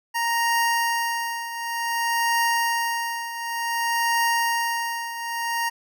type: tone with tremolo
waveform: 25% pulse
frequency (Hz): 932.3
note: A#5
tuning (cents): 0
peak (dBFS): -15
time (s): 0.14-5.7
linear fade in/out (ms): 20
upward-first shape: triangle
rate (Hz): 0.55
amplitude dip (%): 75
effects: none